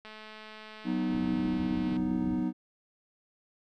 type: click train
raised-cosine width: 0.3 ms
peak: -31 dBFS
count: 415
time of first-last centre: 0.05-1.967 s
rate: 216 Hz
type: chord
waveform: triangle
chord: B major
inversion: second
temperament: equal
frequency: 185 / 246.9 / 311.1 Hz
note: F#3 / B3 / D#4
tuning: 0 / 0 / 0 cents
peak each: -31 / -29 / -30 dBFS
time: 0.84-2.53 s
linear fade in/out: 50 ms
type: low-pass noise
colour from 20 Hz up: white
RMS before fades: -41 dBFS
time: 1.09-2.44 s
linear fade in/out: 20 ms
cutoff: 350 Hz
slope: 48 dB/octave
effects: none